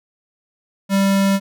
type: tone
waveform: square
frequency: 196 Hz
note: G3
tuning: in tune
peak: -14 dBFS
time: 0.89-1.4 s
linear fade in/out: 50 ms
effects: none